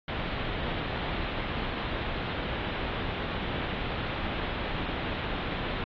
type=low-pass noise; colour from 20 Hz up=pink; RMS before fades=-33 dBFS; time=0.08-5.84 s; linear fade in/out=2 ms; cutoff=3700 Hz; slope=48 dB/octave; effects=AAC 32 kbps